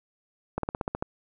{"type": "slowing click train", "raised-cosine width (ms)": 1, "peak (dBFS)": -14, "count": 8, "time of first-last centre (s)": [0.58, 1.025], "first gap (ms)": 53, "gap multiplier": 1.06, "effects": []}